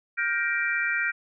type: chord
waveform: sine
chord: G minor seventh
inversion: third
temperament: just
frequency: 1411.2 / 1568 / 1881.6 / 2352 Hz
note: F6 / G6 / Bb6 / D7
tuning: +18 / 0 / +16 / +2 cents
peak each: -29 dBFS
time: 0.17-1.12 s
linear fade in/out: 20 ms
effects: none